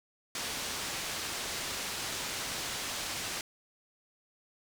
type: low-pass noise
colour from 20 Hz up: white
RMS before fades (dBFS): -37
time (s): 0.35-3.41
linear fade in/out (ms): 2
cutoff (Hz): 6600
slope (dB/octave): 12
effects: none

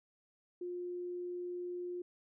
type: tone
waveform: sine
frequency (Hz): 355.1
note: F4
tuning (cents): +29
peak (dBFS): -38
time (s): 0.61-2.02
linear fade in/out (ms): 5
effects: none

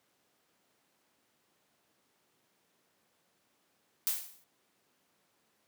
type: noise with exponential decay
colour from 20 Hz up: blue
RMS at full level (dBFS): -28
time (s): 4.07-4.44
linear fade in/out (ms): 0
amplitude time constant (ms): 79
effects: pink hiss -73 dBFS RMS until 5.67 s + high-pass 200 Hz 12 dB/octave

